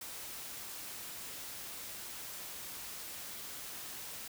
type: noise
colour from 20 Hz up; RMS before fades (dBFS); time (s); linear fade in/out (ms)
white; -45; 0.01-4.28; 5
effects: none